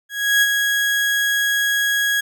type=tone with ADSR envelope; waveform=35% pulse; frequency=1655 Hz; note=G#6; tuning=6 cents flat; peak=-10 dBFS; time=0.09-2.21 s; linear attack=330 ms; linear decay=37 ms; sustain=-5 dB; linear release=11 ms; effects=none